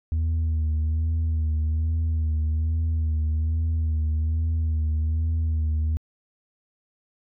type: tone with vibrato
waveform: sine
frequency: 79.3 Hz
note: D#2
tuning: 33 cents sharp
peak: -18 dBFS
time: 0.12-5.97 s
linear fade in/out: 0 ms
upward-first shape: sine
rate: 1.2 Hz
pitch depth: 39 cents each way
effects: tanh soft clip ceiling -20 dBFS